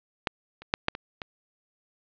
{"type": "clicks", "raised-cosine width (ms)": 0.3, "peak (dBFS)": [-9, -29, -6, -6, -19, -19], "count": 6, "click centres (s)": [0.272, 0.62, 0.739, 0.884, 0.951, 1.218], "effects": ["resampled to 11025 Hz", "8-bit"]}